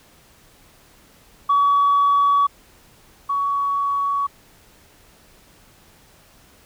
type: tone pair in turn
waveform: sine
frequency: 1134 / 1124.2 Hz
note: C#6 / C#6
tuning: +39 / +24 cents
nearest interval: unison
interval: 15 cents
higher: first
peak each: -12 / -18 dBFS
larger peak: first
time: 1.49-2.47 / 3.29-4.27 s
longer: neither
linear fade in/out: 10 ms
effects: tanh soft clip ceiling -10 dBFS + pink hiss -52 dBFS RMS until 6.65 s